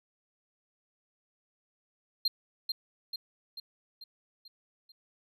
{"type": "tone with echo", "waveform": "triangle", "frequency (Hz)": 4186, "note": "C8", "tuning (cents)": 0, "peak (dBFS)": -23, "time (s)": [2.25, 2.28], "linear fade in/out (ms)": 5, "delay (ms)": 440, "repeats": 6, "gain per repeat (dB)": -5, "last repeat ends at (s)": 4.92, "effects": []}